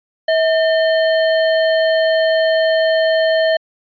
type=tone with sample-and-hold; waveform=sine; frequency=644 Hz; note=E5; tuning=41 cents flat; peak=-11 dBFS; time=0.28-3.57 s; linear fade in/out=5 ms; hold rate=2450 Hz; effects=resampled to 11025 Hz